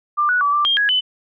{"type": "tone with pitch steps", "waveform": "sine", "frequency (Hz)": [1189, 1471, 1150, 1178, 3213, 1664, 3014], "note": ["D6", "F#6", "D6", "D6", "G7", "G#6", "F#7"], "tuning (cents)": [21, -11, -37, 5, 42, 3, 31], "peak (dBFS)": -14, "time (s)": [0.17, 1.01], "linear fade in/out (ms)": 20, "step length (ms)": 120, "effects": []}